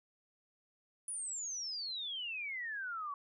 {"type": "exponential sweep", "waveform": "sine", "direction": "down", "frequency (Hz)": [9956, 1108.7], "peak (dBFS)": -38, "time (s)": [1.08, 3.14], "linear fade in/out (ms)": 2, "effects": []}